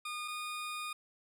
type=tone pair in turn; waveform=20% pulse; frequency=1220 / 1226.2 Hz; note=D#6 / D#6; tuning=-34 / -26 cents; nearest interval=unison; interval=8 cents; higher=second; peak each=-33 / -33 dBFS; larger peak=neither; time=0.05-0.28 / 0.28-0.93 s; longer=second; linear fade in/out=5 ms; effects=resampled to 32000 Hz